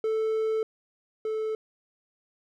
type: tone pair in turn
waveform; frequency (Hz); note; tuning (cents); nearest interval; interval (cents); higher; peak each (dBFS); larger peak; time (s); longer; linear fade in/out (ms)
triangle; 440 / 436.7; A4 / A4; 0 / -13; unison; 13; first; -22 / -25; first; 0.04-0.63 / 1.25-1.55; first; 2
effects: none